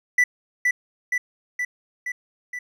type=tone with echo; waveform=triangle; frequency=1975.5 Hz; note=B6; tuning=in tune; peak=-12 dBFS; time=0.18-0.24 s; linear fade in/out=5 ms; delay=470 ms; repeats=5; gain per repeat=-3 dB; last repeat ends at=2.59 s; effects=none